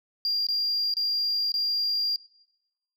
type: tone with dropouts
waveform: sine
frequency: 4783 Hz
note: D8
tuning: 31 cents sharp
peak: -22 dBFS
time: 0.25-2.16 s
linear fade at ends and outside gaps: 1 ms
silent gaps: 0.468-0.486 / 0.939-0.968 / 1.519-1.54 s
effects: noise-tail reverb RT60 0.9 s tail -20 dB re dry + tanh soft clip ceiling -20 dBFS